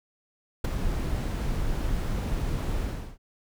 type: noise with ADSR envelope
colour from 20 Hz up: brown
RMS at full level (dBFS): -19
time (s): 0.64-3.18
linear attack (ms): 9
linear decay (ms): 10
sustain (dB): -9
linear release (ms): 360
effects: none